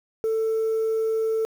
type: tone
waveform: sine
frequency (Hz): 444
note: A4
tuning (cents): +16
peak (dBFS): -19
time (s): 0.24-1.45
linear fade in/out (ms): 0
effects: tanh soft clip ceiling -19 dBFS + 8-bit